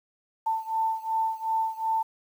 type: beating tone pair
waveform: sine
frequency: 890 / 892.7 Hz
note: A5 / A5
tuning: +20 / +25 cents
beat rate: 2.7 Hz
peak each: -27 / -29 dBFS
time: 0.46-2.03 s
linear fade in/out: 10 ms
effects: 9-bit